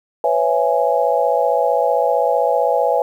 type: chord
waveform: sine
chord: C# minor seventh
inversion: third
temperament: just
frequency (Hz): 498.9 / 554.4 / 665.2 / 831.5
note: B4 / C#5 / E5 / G#5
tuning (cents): +17 / 0 / +16 / +2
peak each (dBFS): -19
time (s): 0.24-3.02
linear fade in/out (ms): 2
effects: 8-bit